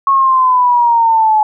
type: exponential sweep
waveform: sine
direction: down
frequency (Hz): 1101 to 851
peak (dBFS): -7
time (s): 0.07-1.43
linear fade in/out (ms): 2
effects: none